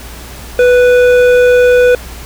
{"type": "tone with hard clipping", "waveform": "sine", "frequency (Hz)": 493.9, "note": "B4", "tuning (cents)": 0, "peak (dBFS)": -6, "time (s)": [0.59, 1.95], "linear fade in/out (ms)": 2, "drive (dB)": 10, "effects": ["added 60 Hz sine -29 dBFS peak until 2.25 s", "pink hiss -31 dBFS RMS until 2.25 s"]}